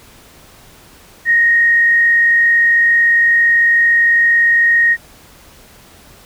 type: tone with frequency modulation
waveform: sine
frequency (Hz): 1867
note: A#6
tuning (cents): +2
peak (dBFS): -8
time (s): 1.25-4.97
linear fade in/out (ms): 50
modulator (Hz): 42.2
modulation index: 0.38
effects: pink hiss -43 dBFS RMS until 6.25 s